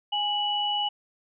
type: tone pair together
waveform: sine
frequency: 827.3 / 2948 Hz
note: G#5 / F#7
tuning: -7 / -7 cents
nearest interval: octave + minor seventh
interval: 2200 cents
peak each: -28 / -26 dBFS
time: 0.12-0.89 s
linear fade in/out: 10 ms
effects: none